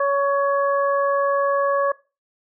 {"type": "harmonic tone", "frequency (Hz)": 560, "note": "C#5", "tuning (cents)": 18, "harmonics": [1, 2, 3], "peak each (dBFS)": [-19, -21, -28], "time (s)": [0, 1.92], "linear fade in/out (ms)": 5, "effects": ["noise-tail reverb RT60 0.3 s tail -20 dB re dry"]}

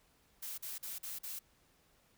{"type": "noise bursts", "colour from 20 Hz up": "blue", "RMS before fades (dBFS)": -43, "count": 5, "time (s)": [0.42, 1.392], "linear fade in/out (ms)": 10, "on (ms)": 160, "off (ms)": 43, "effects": ["pink hiss -70 dBFS RMS until 2.17 s"]}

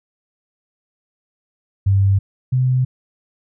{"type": "tone pair in turn", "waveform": "sine", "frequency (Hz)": [98, 128.15], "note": ["G2", "C3"], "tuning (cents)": [0, -36], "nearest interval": "perfect fourth", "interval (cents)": 464, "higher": "second", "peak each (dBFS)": [-11, -13], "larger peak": "first", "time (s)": [[1.86, 2.19], [2.52, 2.85]], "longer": "neither", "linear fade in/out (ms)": 10, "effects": []}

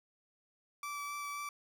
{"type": "tone with vibrato", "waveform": "30% pulse", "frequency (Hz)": 1158, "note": "D6", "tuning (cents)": -25, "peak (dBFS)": -36, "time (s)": [0.83, 1.49], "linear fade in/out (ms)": 2, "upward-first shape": "sine", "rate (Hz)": 3.8, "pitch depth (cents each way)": 10, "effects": []}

